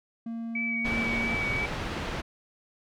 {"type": "tone", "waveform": "triangle", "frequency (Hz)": 229.6, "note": "A#3", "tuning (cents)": -26, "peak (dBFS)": -30, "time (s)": [0.26, 1.35], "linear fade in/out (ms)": 5}
{"type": "tone with vibrato", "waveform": "sine", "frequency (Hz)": 2280, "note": "C#7", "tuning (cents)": 48, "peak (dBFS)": -28, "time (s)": [0.55, 1.66], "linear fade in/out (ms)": 5, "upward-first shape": "sine", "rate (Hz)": 2.9, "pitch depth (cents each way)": 22}
{"type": "low-pass noise", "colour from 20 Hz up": "pink", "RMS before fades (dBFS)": -33, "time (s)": [0.84, 2.22], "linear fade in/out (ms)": 20, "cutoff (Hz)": 3200, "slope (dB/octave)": 12}
{"effects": []}